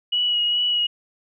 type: tone with vibrato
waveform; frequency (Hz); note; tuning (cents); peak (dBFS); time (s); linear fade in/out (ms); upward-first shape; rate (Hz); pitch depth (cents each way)
sine; 2916; F#7; -26; -18; 0.12-0.87; 10; sine; 2.4; 18
effects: none